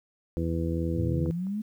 harmonic tone, 82.7 Hz, E2, 6 cents sharp, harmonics 1 / 2 / 3 / 4 / 5 / 6, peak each -30 / -31 / -36 / -32 / -43 / -36 dBFS, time 0.37-1.31 s, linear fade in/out 0 ms
sine linear sweep, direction up, 98 to 219.8 Hz, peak -28 dBFS, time 0.96-1.62 s, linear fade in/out 10 ms
clicks, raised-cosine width 1 ms, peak -30 / -40 dBFS, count 2, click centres 1.26 / 1.469 s
effects 10-bit

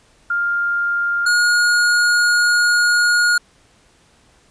sine / square tone pair in turn, 1402 / 1435.6 Hz, F6 / F6, +6 / +47 cents, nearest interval unison, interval 41 cents, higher second, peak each -16 / -13 dBFS, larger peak second, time 0.3-1.26 / 1.26-3.38 s, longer second, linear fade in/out 5 ms, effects pink hiss -54 dBFS RMS until 4.5 s + resampled to 22050 Hz

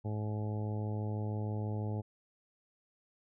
harmonic tone, 106.2 Hz, G#2, 39 cents sharp, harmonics 1 / 2 / 3 / 4 / 5 / 6 / 7 / 8, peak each -34 / -42 / -46 / -46 / -49 / -52 / -52 / -51 dBFS, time 0.04-2.02 s, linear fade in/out 20 ms, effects none

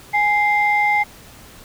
sine tone pair together, 830.6 / 2093 Hz, G#5 / C7, 0 / 0 cents, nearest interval octave + major third, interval 1600 cents, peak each -16 dBFS, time 0.13-1.04 s, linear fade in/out 20 ms, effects tanh soft clip ceiling -7 dBFS + pink hiss -43 dBFS RMS until 1.64 s

